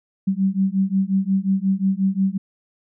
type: beating tone pair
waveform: sine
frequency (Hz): 190 / 195.6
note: F#3 / G3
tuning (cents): +46 / -4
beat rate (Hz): 5.6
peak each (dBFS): -20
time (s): 0.27-2.38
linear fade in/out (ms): 10
effects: none